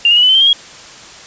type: tone with pitch steps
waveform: sine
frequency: 2794 / 2861 / 2930 / 3000 / 3072 / 3145 / 3221 / 3298 Hz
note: F7 / F7 / F#7 / F#7 / G7 / G7 / G7 / G#7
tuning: 0 / +41 / -18 / +23 / -36 / +5 / +46 / -13 cents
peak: -6 dBFS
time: 0.05-0.53 s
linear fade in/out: 2 ms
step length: 60 ms
effects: white hiss -35 dBFS RMS until 1.26 s + resampled to 16000 Hz